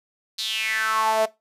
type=tone with high-pass filter sweep; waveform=sawtooth; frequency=220 Hz; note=A3; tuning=in tune; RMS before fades=-23 dBFS; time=0.38-1.26 s; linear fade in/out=10 ms; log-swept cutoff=4200 to 590 Hz; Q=6; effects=noise-tail reverb RT60 0.2 s tail -19 dB re dry + resampled to 32000 Hz